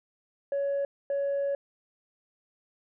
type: tone bursts at uneven times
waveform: sine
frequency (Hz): 560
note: C#5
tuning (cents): +18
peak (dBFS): -24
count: 2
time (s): 0.52-0.85 / 1.1-1.55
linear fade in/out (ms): 2
effects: tanh soft clip ceiling -24 dBFS